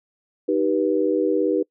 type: chord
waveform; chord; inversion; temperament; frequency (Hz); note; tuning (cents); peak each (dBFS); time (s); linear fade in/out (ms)
sine; Eb augmented; none; just; 311.1 / 388.9 / 486.1; Eb4 / G4 / B4; 0 / -14 / -28; -22; 0.48-1.63; 10
effects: noise-tail reverb RT60 0.1 s tail -26 dB re dry